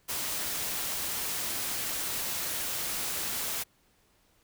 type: noise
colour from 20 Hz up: white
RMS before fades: -33 dBFS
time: 0.08-3.64 s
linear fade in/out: 20 ms
effects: pink hiss -67 dBFS RMS until 4.43 s